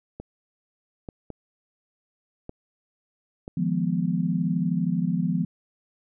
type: clicks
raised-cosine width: 2 ms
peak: -22 dBFS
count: 5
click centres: 0.2 / 1.088 / 1.303 / 2.494 / 3.479 s
type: chord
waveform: sine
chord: F half-diminished seventh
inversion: third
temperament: equal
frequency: 155.56 / 174.61 / 207.7 / 246.9 Hz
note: Eb3 / F3 / Ab3 / Cb4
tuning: 0 / 0 / 0 / 0 cents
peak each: -30 / -24 / -30 / -29 dBFS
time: 3.57-5.45 s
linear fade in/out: 5 ms
effects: none